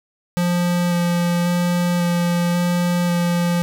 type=tone with vibrato; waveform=square; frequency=174.61 Hz; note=F3; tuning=in tune; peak=-17 dBFS; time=0.37-3.62 s; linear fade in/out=0 ms; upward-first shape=square; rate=0.92 Hz; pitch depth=9 cents each way; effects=none